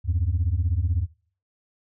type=beating tone pair; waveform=sine; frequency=77.78 / 93.78 Hz; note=D#2 / F#2; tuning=0 / +24 cents; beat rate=16 Hz; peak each=-22 dBFS; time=0.04-1.07 s; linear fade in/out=50 ms; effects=noise-tail reverb RT60 0.4 s tail -18 dB re dry + tanh soft clip ceiling -16 dBFS